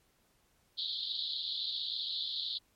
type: band-pass noise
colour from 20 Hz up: pink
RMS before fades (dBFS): -37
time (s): 0.77-2.59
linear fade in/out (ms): 20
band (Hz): 3400 to 4400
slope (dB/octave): 96
effects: pink hiss -71 dBFS RMS until 2.75 s + MP3 64 kbps